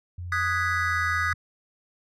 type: tone with pitch glide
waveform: sine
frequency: 88.4 to 85.24 Hz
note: F2 to F2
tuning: +22 to -41 cents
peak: -32 dBFS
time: 0.18-1.34 s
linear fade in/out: 5 ms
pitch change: -63 cents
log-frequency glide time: 0.69-1.02 s
type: chord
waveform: triangle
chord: G# minor seventh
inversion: second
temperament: equal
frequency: 1244.5 / 1480 / 1661.2 / 1975.5 Hz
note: D#6 / F#6 / G#6 / B6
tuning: 0 / 0 / 0 / 0 cents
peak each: -26 / -28 / -27 / -28 dBFS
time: 0.32-1.33 s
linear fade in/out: 2 ms
effects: none